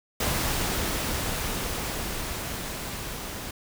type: noise with level ramp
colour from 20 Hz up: pink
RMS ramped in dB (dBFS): -26 to -36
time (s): 0.2-3.51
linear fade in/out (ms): 5
effects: none